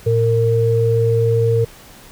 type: tone pair together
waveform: sine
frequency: 113.42 / 459.6 Hz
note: A#2 / A#4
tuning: -47 / -25 cents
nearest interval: 2 octaves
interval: 2422 cents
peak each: -15 dBFS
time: 0.06-1.65 s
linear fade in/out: 10 ms
effects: pink hiss -42 dBFS RMS until 2.11 s